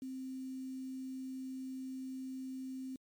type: tone with quantisation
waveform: sine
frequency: 261.6 Hz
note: C4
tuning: in tune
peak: -40 dBFS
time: 0.02-2.96 s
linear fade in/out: 2 ms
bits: 10
effects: MP3 96 kbps